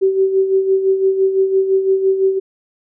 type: tone with tremolo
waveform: sine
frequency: 384.1 Hz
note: G4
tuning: 35 cents flat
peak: -9 dBFS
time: 0.01-2.4 s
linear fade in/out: 20 ms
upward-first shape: sine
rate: 5.9 Hz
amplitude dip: 60%
effects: none